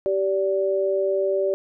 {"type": "tone pair together", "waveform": "sine", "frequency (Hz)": [388, 579.8], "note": ["G4", "D5"], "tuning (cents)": [-18, -22], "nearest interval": "perfect fifth", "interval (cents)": 696, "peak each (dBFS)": -22, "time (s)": [0.06, 1.54], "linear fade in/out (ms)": 0, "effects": []}